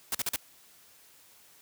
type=noise bursts; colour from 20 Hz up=white; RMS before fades=-30 dBFS; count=4; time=0.12-0.361 s; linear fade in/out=2 ms; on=28 ms; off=43 ms; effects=white hiss -58 dBFS RMS until 1.61 s + high-pass 60 Hz 12 dB/octave